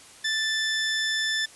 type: tone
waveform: 20% pulse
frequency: 1760 Hz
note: A6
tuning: in tune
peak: -19 dBFS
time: 0.24-1.46 s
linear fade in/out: 10 ms
effects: white hiss -49 dBFS RMS until 1.55 s + resampled to 24000 Hz